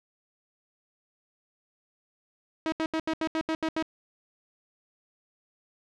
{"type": "tone bursts", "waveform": "sawtooth", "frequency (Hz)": 319.6, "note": "D#4", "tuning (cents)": 47, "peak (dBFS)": -22, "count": 9, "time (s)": [2.66, 3.825], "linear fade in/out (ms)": 0, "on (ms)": 61, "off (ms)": 77, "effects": ["low-pass 4000 Hz 12 dB/octave"]}